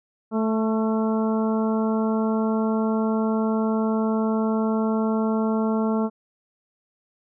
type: harmonic tone with a mistuned harmonic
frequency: 220 Hz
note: A3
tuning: in tune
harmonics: 1 / 2 / 3 / 4 / 5 / 6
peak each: -21 / -27 / -31 / -33 / -35 / -37 dBFS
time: 0.31-6.1 s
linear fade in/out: 50 ms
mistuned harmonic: 6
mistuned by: +39 cents
effects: none